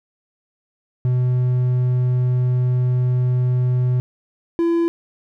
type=tone pair in turn; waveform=triangle; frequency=125.3 / 337.2 Hz; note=B2 / E4; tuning=+25 / +39 cents; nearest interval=octave + perfect fourth; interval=1714 cents; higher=second; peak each=-13 dBFS; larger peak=neither; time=1.05-4 / 4.59-4.88 s; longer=first; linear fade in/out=0 ms; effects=none